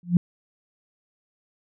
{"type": "tone with exponential growth", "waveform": "sine", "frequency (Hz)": 175.3, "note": "F3", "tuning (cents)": 7, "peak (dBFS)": -10, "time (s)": [0.03, 0.17], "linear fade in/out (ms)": 2, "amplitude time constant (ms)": 30, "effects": []}